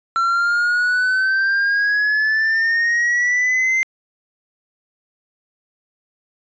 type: exponential sweep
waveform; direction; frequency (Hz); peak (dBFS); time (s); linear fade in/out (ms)
triangle; up; 1350 to 2088; -13; 0.16-3.83; 0
effects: resampled to 16000 Hz